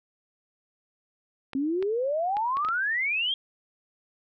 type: clicks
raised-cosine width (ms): 0.3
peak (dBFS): -22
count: 6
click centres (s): 1.533 / 1.826 / 2.369 / 2.57 / 2.649 / 2.687
type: exponential sweep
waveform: sine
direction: up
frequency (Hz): 261.6 to 3287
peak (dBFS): -24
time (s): 1.55-3.34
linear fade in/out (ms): 2
effects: none